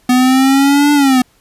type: exponential two-way sweep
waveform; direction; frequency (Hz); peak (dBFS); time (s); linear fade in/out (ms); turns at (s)
square; up then down; 248.5 to 293.7 to 248.5; -8; 0.09-1.22; 5; 0.93
effects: pink hiss -53 dBFS RMS until 1.4 s + resampled to 32000 Hz